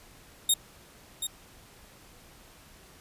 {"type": "tone with echo", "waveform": "15% pulse", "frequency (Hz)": 3712, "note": "A#7", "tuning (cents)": -8, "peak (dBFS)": -13, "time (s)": [0.49, 0.54], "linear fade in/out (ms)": 5, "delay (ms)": 730, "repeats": 1, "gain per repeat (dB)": -9, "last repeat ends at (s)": 1.27, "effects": ["pink hiss -54 dBFS RMS until 3 s", "resampled to 32000 Hz"]}